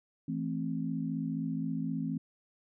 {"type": "chord", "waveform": "sine", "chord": "A minor", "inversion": "second", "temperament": "just", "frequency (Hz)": [165, 220, 264], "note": ["E3", "A3", "C4"], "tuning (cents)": [2, 0, 16], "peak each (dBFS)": [-35, -37, -35], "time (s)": [0.28, 2.18], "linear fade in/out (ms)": 5, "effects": []}